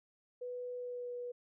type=tone with pitch glide; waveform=sine; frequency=493.9 to 487.9 Hz; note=B4 to B4; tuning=0 to -21 cents; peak=-39 dBFS; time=0.41-1.32 s; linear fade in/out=10 ms; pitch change=-21 cents; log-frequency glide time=0.76-1.12 s; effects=none